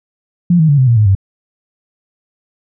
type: tone with pitch steps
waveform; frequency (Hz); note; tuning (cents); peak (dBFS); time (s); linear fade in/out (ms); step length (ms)
sine; 174.61 / 158.28 / 143.48 / 130.06 / 117.89 / 106.87 / 96.87; F3 / D#3 / D3 / C3 / A#2 / A2 / G2; 0 / +30 / -40 / -10 / +20 / -50 / -20; -6; 0.5-1.151; 5; 93
effects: none